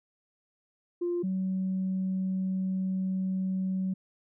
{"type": "tone pair in turn", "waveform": "sine", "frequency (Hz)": [349.2, 188.32], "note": ["F4", "F#3"], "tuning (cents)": [0, 31], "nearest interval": "major seventh", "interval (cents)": 1069, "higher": "first", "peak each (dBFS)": -26, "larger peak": "neither", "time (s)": [[1.01, 1.23], [1.23, 3.94]], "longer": "second", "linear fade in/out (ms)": 10, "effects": ["tanh soft clip ceiling -23 dBFS"]}